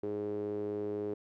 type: tone with band-pass filter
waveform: sawtooth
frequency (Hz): 103.83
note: G#2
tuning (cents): 0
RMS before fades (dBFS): -36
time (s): 0.03-1.14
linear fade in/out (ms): 5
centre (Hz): 390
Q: 7.2
effects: none